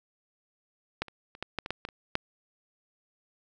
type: clicks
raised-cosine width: 0.3 ms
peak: -13 / -29 / -30 / -17 / -14 / -20 / -14 / -18 / -28 / -10 dBFS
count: 10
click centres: 1.02 / 1.083 / 1.351 / 1.426 / 1.587 / 1.661 / 1.706 / 1.851 / 1.888 / 2.154 s
effects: none